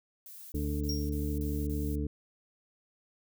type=noise bursts; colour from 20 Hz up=violet; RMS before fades=-48 dBFS; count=6; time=0.26-1.955 s; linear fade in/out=2 ms; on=260 ms; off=27 ms
type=harmonic tone; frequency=73.42 Hz; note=D2; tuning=in tune; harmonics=1 / 2 / 3 / 4 / 6; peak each=-32 / -38 / -40 / -36 / -41 dBFS; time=0.54-2.07 s; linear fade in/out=5 ms
type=tone with exponential decay; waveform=square; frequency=5588 Hz; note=F8; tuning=in tune; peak=-32 dBFS; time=0.89-1.17 s; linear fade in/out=2 ms; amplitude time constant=59 ms
effects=none